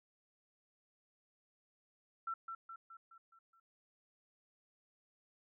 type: tone with echo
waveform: sine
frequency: 1344 Hz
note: E6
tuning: 33 cents sharp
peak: -37 dBFS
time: 2.27-2.34 s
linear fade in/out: 5 ms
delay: 210 ms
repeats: 6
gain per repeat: -5 dB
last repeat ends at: 3.6 s
effects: none